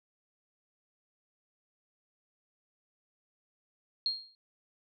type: tone with exponential decay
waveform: sine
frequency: 4238 Hz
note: C8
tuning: 21 cents sharp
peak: -25 dBFS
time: 4.06-4.35 s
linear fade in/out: 1 ms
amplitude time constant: 63 ms
effects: none